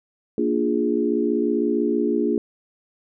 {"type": "chord", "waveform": "sine", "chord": "Bb dominant seventh", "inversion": "none", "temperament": "equal", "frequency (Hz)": [233.1, 293.7, 349.2, 415.3], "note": ["Bb3", "D4", "F4", "Ab4"], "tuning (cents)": [0, 0, 0, 0], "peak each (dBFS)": -24, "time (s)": [0.38, 2.38], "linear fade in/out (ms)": 2, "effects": []}